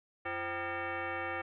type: tone with frequency modulation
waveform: sine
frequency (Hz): 523.3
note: C5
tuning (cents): 0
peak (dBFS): -34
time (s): 0.25-1.42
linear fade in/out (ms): 10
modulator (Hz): 433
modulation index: 4.2
effects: none